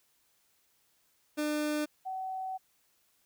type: tone pair in turn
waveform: 30% pulse / sine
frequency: 300 / 756 Hz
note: D4 / F#5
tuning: +37 / +37 cents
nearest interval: octave + major third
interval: 1600 cents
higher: second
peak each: -27 / -34 dBFS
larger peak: first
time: 1.37-1.86 / 2.05-2.58 s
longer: second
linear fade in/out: 20 ms
effects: white hiss -71 dBFS RMS until 3.25 s